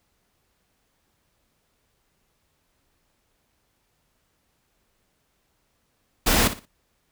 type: noise with echo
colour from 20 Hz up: pink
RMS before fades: -19 dBFS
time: 6.26-6.48 s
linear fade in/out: 10 ms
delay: 59 ms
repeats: 3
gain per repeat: -12 dB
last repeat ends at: 6.657 s
effects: pink hiss -70 dBFS RMS until 7.11 s